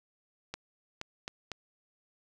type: clicks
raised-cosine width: 0.2 ms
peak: -20 dBFS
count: 4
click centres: 0.54 / 1.014 / 1.279 / 1.517 s
effects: none